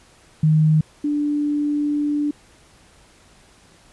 sine tone pair in turn, 155.56 / 293.7 Hz, D#3 / D4, 0 / 0 cents, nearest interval major seventh, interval 1100 cents, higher second, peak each -12 / -18 dBFS, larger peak first, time 0.43-0.81 / 1.04-2.31 s, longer second, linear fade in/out 5 ms, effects pink hiss -52 dBFS RMS until 3.92 s + resampled to 24000 Hz

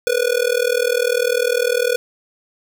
square tone with amplitude modulation, 489.2 Hz, B4, 16 cents flat, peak -12 dBFS, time 0.07-1.96 s, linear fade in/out 0 ms, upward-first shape sine, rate 40 Hz, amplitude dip 95%, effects none

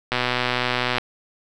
click train, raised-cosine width 0.3 ms, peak -5 dBFS, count 108, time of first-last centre 0.12-0.983 s, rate 124 Hz, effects none

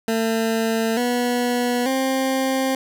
20% pulse tone with pitch steps, 225 / 244 / 264.5 Hz, A3 / B3 / C4, +39 / -21 / +19 cents, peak -14 dBFS, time 0.08-2.75 s, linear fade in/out 2 ms, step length 890 ms, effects none

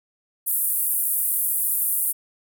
white band-pass noise, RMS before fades -23 dBFS, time 0.46-2.13 s, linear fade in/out 20 ms, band 9400 to 16000 Hz, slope 48 dB/octave, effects none

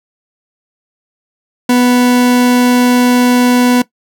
40% pulse tone, 246.9 Hz, B3, in tune, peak -6 dBFS, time 1.69-3.82 s, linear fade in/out 5 ms, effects noise-tail reverb RT60 0.1 s tail -18 dB re dry

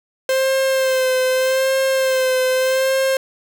45% pulse tone with vibrato, 523.3 Hz, C5, in tune, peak -15 dBFS, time 0.29-3.17 s, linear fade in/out 2 ms, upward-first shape sine, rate 0.82 Hz, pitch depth 30 cents each way, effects none

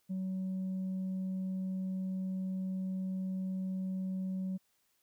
sine tone with tanh clipping, 188 Hz, F#3, 28 cents sharp, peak -34 dBFS, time 0.09-4.58 s, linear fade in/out 20 ms, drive 1 dB, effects white hiss -75 dBFS RMS until 5.02 s

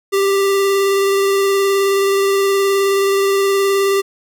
square tone with vibrato, 393.8 Hz, G4, 8 cents sharp, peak -13 dBFS, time 0.12-4.02 s, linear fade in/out 20 ms, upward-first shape square, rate 19 Hz, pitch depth 11 cents each way, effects none

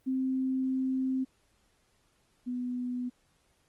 sine tone pair in turn, 261.6 / 247.8 Hz, C4 / B3, 0 / +6 cents, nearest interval minor second, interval 94 cents, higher first, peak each -27 / -31 dBFS, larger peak first, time 0.06-1.25 / 2.46-3.1 s, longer first, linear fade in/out 20 ms, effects pink hiss -70 dBFS RMS until 3.68 s + Opus 24 kbps

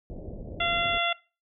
pink low-pass noise, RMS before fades -39 dBFS, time 0.1-0.98 s, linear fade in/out 0 ms, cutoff 640 Hz, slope 48 dB/octave
harmonic tone, 687 Hz, F5, 29 cents flat, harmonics 1 / 2 / 3 / 4 / 5, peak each -30 / -30 / -30 / -30 / -30 dBFS, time 0.6-1.13 s, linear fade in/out 5 ms
effects noise-tail reverb RT60 0.3 s tail -20 dB re dry

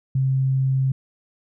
sine tone, 133 Hz, C3, 29 cents sharp, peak -17 dBFS, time 0.15-0.92 s, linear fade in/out 5 ms, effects none

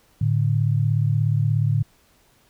sine tone pair together, 110 / 146.83 Hz, A2 / D3, 0 / 0 cents, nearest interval perfect fourth, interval 500 cents, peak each -19 / -21 dBFS, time 0.21-1.83 s, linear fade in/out 5 ms, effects pink hiss -59 dBFS RMS until 2.49 s

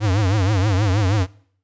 square tone with vibrato, 99.6 Hz, G2, 28 cents sharp, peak -16 dBFS, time 0-1.27 s, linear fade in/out 50 ms, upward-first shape triangle, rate 6.3 Hz, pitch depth 200 cents each way, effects noise-tail reverb RT60 0.6 s tail -23 dB re dry + resampled to 16000 Hz

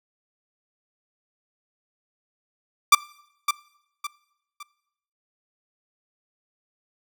sawtooth tone with echo, 1177 Hz, D6, 3 cents sharp, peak -6 dBFS, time 2.92-2.95 s, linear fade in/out 5 ms, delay 560 ms, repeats 3, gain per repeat -9 dB, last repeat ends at 4.63 s, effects noise-tail reverb RT60 0.8 s tail -22 dB re dry

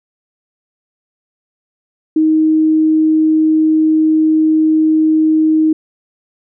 sine tone, 313.9 Hz, D#4, 15 cents sharp, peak -8 dBFS, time 2.16-5.73 s, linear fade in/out 5 ms, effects none

